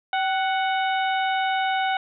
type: harmonic tone with a mistuned harmonic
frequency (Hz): 740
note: F#5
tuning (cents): 0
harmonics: 1 / 2 / 3 / 4 / 5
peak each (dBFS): -22 / -28 / -32 / -34 / -36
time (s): 0.13-1.97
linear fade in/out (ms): 2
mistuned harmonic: 1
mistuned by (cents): +61
effects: none